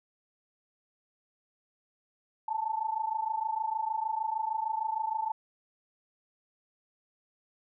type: tone pair together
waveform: sine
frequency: 867.5 / 894 Hz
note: A5 / A5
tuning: -25 / +27 cents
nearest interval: minor second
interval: 52 cents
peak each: -32 / -32 dBFS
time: 2.48-5.32 s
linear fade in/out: 5 ms
effects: none